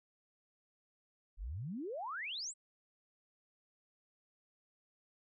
sine exponential sweep, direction up, 39.05 to 8450 Hz, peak -39 dBFS, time 1.37-2.54 s, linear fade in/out 50 ms, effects none

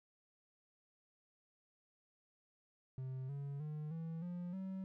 triangle tone with pitch steps, 130.6 / 140.78 / 151.76 / 163.6 / 176.36 / 190.11 Hz, C3 / C#3 / D#3 / E3 / F3 / F#3, -3 / +27 / -43 / -13 / +17 / +47 cents, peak -39 dBFS, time 2.98-4.84 s, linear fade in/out 0 ms, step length 310 ms, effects none

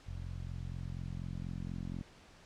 10% pulse tone with low-pass filter sweep, 44.13 Hz, F1, 19 cents sharp, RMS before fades -41 dBFS, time 0.06-2.03 s, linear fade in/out 20 ms, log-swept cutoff 97 to 230 Hz, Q 1.4, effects pink hiss -59 dBFS RMS until 2.45 s + low-pass 6000 Hz 12 dB/octave

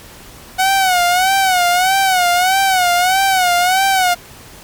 sawtooth tone with vibrato, 740 Hz, F#5, in tune, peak -7 dBFS, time 0.58-4.15 s, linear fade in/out 20 ms, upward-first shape sine, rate 1.6 Hz, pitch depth 94 cents each way, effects pink hiss -38 dBFS RMS until 4.63 s + MP3 96 kbps

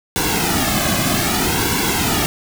pink noise with flanger, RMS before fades -18 dBFS, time 0.16-2.26 s, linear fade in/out 0 ms, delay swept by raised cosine 1.6 to 2.19 ms, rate 0.63 Hz, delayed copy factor -0.8, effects none

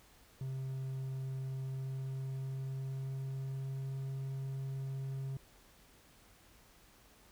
triangle tone with pitch glide, 132.6 to 134.68 Hz, C3 to C#3, +23 to -50 cents, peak -35 dBFS, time 0.41-5.37 s, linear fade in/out 2 ms, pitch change +27 cents, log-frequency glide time 1.45-4.02 s, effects added 50 Hz sine -70 dBFS peak until 7.31 s + pink hiss -63 dBFS RMS until 7.31 s

